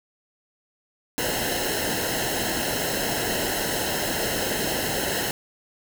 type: noise with comb filter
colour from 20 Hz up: pink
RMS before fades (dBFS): -26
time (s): 1.18-5.31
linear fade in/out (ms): 0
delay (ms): 0.85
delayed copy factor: -0.8
effects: none